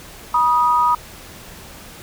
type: tone pair together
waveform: sine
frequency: 967.8 / 1244.5 Hz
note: B5 / D#6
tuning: -35 / 0 cents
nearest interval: major third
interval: 435 cents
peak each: -15 / -16 dBFS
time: 0.34-0.95 s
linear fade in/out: 5 ms
effects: pink hiss -39 dBFS RMS until 2.02 s